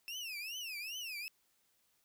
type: tone with vibrato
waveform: 30% pulse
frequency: 2653 Hz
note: E7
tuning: 10 cents sharp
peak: -38 dBFS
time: 0.08-1.28 s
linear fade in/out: 0 ms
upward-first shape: triangle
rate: 2.5 Hz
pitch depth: 260 cents each way
effects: white hiss -75 dBFS RMS until 2.04 s